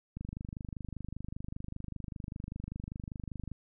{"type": "click train", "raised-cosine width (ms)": 5, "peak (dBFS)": -27, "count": 85, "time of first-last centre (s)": [0.17, 3.517], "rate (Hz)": 25.1, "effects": []}